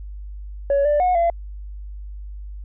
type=tone with pitch steps; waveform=sine; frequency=561 / 589 / 727 / 681 Hz; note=C#5 / D5 / F#5 / F5; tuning=+21 / +5 / -31 / -44 cents; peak=-13 dBFS; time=0.7-1.3 s; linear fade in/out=2 ms; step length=150 ms; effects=tanh soft clip ceiling -13 dBFS + added 50 Hz sine -31 dBFS peak until 2.64 s